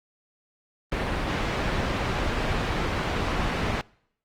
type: low-pass noise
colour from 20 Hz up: pink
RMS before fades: -27 dBFS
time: 0.92-3.81 s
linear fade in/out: 0 ms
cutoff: 2800 Hz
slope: 12 dB/octave
effects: noise-tail reverb RT60 0.7 s tail -25 dB re dry + Opus 32 kbps